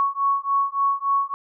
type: beating tone pair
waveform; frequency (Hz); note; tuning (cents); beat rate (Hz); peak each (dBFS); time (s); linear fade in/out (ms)
sine; 1108.7 / 1112.2; C#6 / C#6; 0 / +5; 3.5; -22; 0-1.34; 0
effects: none